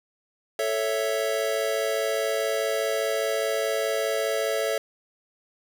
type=chord; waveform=square; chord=A major; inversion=none; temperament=equal; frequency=440 / 554.4 / 659.3 Hz; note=A4 / C#5 / E5; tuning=0 / 0 / 0 cents; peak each=-29 dBFS; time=0.59-4.78 s; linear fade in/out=2 ms; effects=none

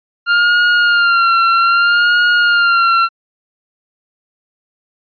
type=tone with vibrato; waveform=40% pulse; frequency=1396.9 Hz; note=F6; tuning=in tune; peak=-8 dBFS; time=0.26-3.09 s; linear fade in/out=50 ms; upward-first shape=sine; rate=0.63 Hz; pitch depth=47 cents each way; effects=resampled to 11025 Hz

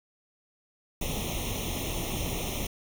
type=noise with comb filter; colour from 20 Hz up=pink; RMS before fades=-32 dBFS; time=1.01-2.67 s; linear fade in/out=5 ms; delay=0.32 ms; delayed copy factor=+1; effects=none

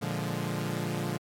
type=chord; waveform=sawtooth; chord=Bb dominant seventh; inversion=none; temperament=equal; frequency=116.54 / 146.83 / 174.61 / 207.7 Hz; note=Bb2 / D3 / F3 / Ab3; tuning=0 / 0 / 0 / 0 cents; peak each=-32 / -31 / -31 / -34 dBFS; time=0.01-1.18 s; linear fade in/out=20 ms; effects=AAC 64 kbps

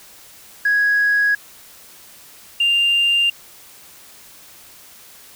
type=tone pair in turn; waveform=sine; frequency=1661.2 / 2794 Hz; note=G#6 / F7; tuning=0 / 0 cents; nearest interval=major sixth; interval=900 cents; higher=second; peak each=-12 dBFS; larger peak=neither; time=0.65-1.35 / 2.6-3.3 s; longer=neither; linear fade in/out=5 ms; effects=tanh soft clip ceiling -10 dBFS + white hiss -44 dBFS RMS until 5.35 s

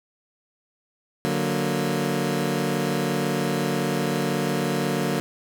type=chord; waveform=20% pulse; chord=D augmented; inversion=none; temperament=equal; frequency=146.83 / 185 / 233.1 Hz; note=D3 / F#3 / A#3; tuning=0 / 0 / 0 cents; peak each=-22 dBFS; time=1.25-5.2 s; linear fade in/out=0 ms; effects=none

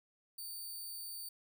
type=tone; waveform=5% pulse; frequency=4584 Hz; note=D8; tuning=43 cents flat; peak=-36 dBFS; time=0.38-1.29 s; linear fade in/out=5 ms; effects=none

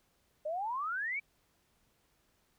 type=exponential sweep; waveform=sine; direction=up; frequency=587.3 to 2349 Hz; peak=-33 dBFS; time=0.45-1.2 s; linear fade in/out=10 ms; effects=pink hiss -73 dBFS RMS until 2.58 s

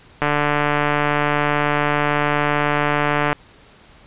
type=click train; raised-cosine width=0.5 ms; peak=-3 dBFS; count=458; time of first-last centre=0.22-3.329 s; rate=147 Hz; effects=pink hiss -48 dBFS RMS until 4.06 s + resampled to 8000 Hz

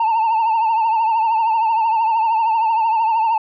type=tone with vibrato; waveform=sine; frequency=896 Hz; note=A5; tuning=31 cents sharp; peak=-11 dBFS; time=0-3.38 s; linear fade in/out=5 ms; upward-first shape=triangle; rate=13 Hz; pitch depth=79 cents each way; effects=tanh soft clip ceiling -13 dBFS

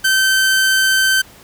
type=tone; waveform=sawtooth; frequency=1545 Hz; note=G6; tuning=26 cents flat; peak=-8 dBFS; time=0.04-1.22 s; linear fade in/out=10 ms; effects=pink hiss -43 dBFS RMS until 1.43 s

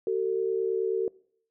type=tone pair together; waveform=sine; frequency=380 / 449.4 Hz; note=F#4 / A4; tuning=+46 / +37 cents; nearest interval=minor third; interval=291 cents; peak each=-27 dBFS; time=0.07-1.08 s; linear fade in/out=2 ms; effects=noise-tail reverb RT60 0.6 s tail -23 dB re dry

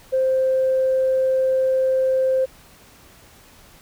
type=tone; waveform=sine; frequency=523.3 Hz; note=C5; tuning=in tune; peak=-15 dBFS; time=0.12-2.46 s; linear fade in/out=20 ms; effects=tanh soft clip ceiling -11 dBFS + pink hiss -49 dBFS RMS until 3.81 s

